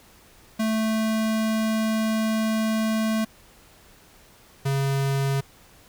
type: tone pair in turn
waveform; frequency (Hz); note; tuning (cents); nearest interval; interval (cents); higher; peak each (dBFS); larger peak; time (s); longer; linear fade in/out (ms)
square; 220 / 137.24; A3 / C#3; 0 / -17; minor sixth; 817; first; -22; neither; 0.59-3.25 / 4.65-5.41; first; 10
effects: pink hiss -53 dBFS RMS until 5.88 s